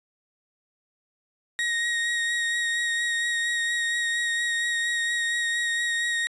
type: tone with vibrato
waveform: 35% pulse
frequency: 1878 Hz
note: A#6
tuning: 12 cents sharp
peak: -22 dBFS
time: 1.59-6.27 s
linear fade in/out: 0 ms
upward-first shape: sine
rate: 4.3 Hz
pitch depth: 18 cents each way
effects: resampled to 22050 Hz